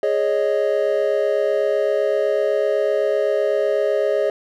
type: chord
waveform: triangle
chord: Ab suspended fourth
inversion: none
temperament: equal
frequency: 415.3 / 554.4 / 622.3 Hz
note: Ab4 / Db5 / Eb5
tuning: 0 / 0 / 0 cents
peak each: -19 dBFS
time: 0.03-4.3 s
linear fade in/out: 2 ms
effects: none